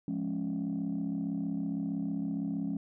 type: tone cluster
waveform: sine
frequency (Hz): 174 / 209.4 / 275.7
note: F3 / G#3 / C#4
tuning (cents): -6 / +15 / -9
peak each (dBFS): -35 / -34 / -33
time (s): 0.08-2.77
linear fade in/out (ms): 2
effects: tanh soft clip ceiling -26 dBFS